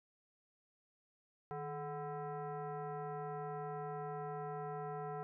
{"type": "tone with frequency modulation", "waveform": "sine", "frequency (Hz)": 155.2, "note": "D#3", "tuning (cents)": -4, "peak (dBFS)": -40, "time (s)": [1.51, 5.23], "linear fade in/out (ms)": 0, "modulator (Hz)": 585, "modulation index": 1.6, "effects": []}